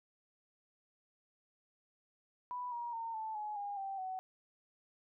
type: tone with pitch steps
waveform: sine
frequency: 987.8 / 949.8 / 913.2 / 878 / 844.2 / 811.7 / 780.4 / 750.3 Hz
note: B5 / A#5 / A#5 / A5 / G#5 / G#5 / G5 / F#5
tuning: 0 / +32 / -36 / -4 / +28 / -40 / -8 / +24 cents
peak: -38 dBFS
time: 2.51-4.19 s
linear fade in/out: 0 ms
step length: 210 ms
effects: none